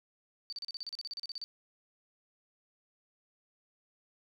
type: tone bursts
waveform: sine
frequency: 4592 Hz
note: D8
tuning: 40 cents flat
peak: -37 dBFS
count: 16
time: 0.5-1.44 s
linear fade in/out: 0 ms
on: 25 ms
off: 36 ms
effects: none